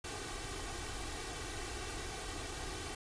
pink noise with comb filter, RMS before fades -42 dBFS, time 0.04-2.95 s, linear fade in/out 5 ms, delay 2.6 ms, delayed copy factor +0.7, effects resampled to 22050 Hz

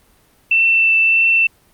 sine tone with vibrato, 2674 Hz, E7, 24 cents sharp, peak -10 dBFS, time 0.51-1.47 s, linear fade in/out 5 ms, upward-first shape triangle, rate 1.6 Hz, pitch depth 11 cents each way, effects pink hiss -54 dBFS RMS until 1.73 s + Opus 32 kbps

